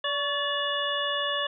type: harmonic tone with a mistuned harmonic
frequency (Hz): 578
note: D5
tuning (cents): -28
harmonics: 1 / 2 / 3 / 5 / 6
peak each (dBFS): -32 / -32 / -32 / -32 / -32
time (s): 0.04-1.47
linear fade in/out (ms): 5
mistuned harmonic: 2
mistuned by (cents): -52
effects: none